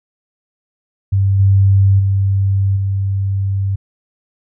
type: tone with level steps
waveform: sine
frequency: 97.8 Hz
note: G2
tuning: 4 cents flat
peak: -10 / -7 / -11 / -14 dBFS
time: 1.12-3.76 s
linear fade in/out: 10 ms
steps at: 1.39 / 1.99 / 2.76 s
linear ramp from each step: 10 ms
effects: none